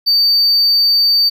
triangle tone, 4600 Hz, D8, 37 cents flat, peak -8 dBFS, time 0.06-1.3 s, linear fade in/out 20 ms, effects none

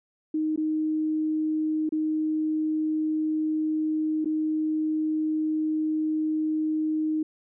sine tone with dropouts, 311.1 Hz, D#4, in tune, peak -23 dBFS, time 0.34-7.23 s, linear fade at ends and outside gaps 5 ms, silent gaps 0.561-0.575 / 1.892-1.922 / 4.246-4.256 s, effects none

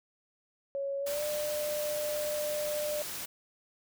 sine tone with pitch glide, 554.4 to 597.6 Hz, C#5 to D5, 0 to +30 cents, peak -31 dBFS, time 0.75-3.02 s, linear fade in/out 0 ms, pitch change +130 cents, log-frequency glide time 1-1.23 s
white noise, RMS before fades -39 dBFS, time 1.06-3.26 s, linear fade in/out 10 ms
effects none

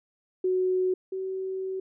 sine tone pair in turn, 370 / 379.1 Hz, F#4 / F#4, 0 / +42 cents, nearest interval unison, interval 42 cents, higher second, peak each -22 / -29 dBFS, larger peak first, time 0.44-0.94 / 1.12-1.8 s, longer second, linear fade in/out 5 ms, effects none

